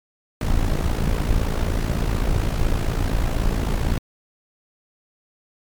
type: noise with amplitude modulation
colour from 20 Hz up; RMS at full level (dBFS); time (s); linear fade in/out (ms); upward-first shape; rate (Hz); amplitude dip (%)
brown; -17; 0.41-3.98; 2; sine; 55.9; 70
effects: MP3 96 kbps